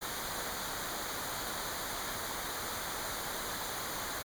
pink noise with comb filter, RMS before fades -38 dBFS, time 0.01-4.23 s, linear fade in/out 20 ms, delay 0.37 ms, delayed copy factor -0.7, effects MP3 96 kbps

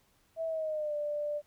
sine tone with pitch glide, 652 to 591 Hz, E5 to D5, -19 to +11 cents, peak -31 dBFS, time 0.36-1.42 s, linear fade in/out 50 ms, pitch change -170 cents, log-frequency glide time 0.46-0.95 s, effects pink hiss -69 dBFS RMS until 1.46 s

